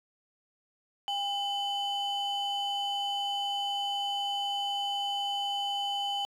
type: ring-modulated tone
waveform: triangle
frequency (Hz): 1914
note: A#6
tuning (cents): +45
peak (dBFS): -24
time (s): 1.08-6.25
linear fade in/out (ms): 0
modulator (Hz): 1110
effects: tanh soft clip ceiling -20 dBFS